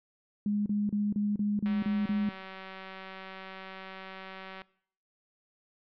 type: tone bursts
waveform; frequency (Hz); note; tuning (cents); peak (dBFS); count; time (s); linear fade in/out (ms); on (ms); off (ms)
sine; 206.7; G#3; -8; -26; 8; 0.46-2.291; 2; 200; 33
type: click train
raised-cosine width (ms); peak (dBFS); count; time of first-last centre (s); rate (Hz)
0.3; -27; 563; 1.66-4.618; 190
effects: noise-tail reverb RT60 0.6 s tail -21 dB re dry + low-pass 3000 Hz 12 dB/octave